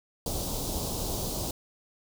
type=band-stop noise; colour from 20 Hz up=pink; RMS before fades=-32 dBFS; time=0.26-1.51 s; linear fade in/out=2 ms; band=880 to 3800 Hz; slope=24 dB/octave; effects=none